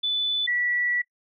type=tone pair in turn; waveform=sine; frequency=3489 / 1949.1 Hz; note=A7 / B6; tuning=-15 / -23 cents; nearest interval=minor seventh; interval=1008 cents; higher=first; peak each=-22 dBFS; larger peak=neither; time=0.03-0.47 / 0.47-1.02 s; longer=second; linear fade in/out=10 ms; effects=noise-tail reverb RT60 0.1 s tail -21 dB re dry